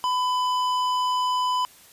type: tone with hard clipping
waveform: sine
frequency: 1002 Hz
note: B5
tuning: 25 cents sharp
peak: -23 dBFS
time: 0.04-1.65 s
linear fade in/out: 0 ms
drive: 11 dB
effects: white hiss -51 dBFS RMS until 1.92 s + resampled to 32000 Hz